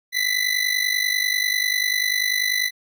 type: ring-modulated tone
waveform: 25% pulse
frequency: 1998 Hz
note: B6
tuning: 20 cents sharp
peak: -13 dBFS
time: 0.12-2.71 s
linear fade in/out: 50 ms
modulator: 25.1 Hz
effects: none